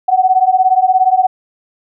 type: beating tone pair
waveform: sine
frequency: 740 / 757 Hz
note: F#5 / F#5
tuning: 0 / +39 cents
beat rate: 17 Hz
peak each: -11 dBFS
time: 0.08-1.27 s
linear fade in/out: 10 ms
effects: none